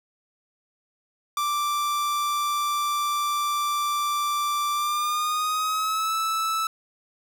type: tone with pitch glide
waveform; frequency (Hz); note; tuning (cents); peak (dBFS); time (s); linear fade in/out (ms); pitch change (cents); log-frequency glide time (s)
45% pulse; 1174.7 to 1311; D6 to E6; 0 to -10; -23; 1.37-6.67; 2; +190; 4.73-6.14
effects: none